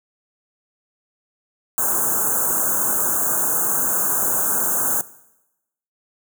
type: band-stop noise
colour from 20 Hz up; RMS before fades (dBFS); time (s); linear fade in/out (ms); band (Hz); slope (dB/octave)
white; -20; 1.78-5.01; 0; 1600 to 6400; 96
effects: noise-tail reverb RT60 0.9 s tail -18 dB re dry + high-pass 150 Hz 12 dB/octave